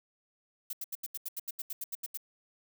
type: noise bursts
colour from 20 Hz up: violet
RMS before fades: -37 dBFS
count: 14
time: 0.7-2.174 s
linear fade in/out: 5 ms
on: 31 ms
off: 80 ms
effects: none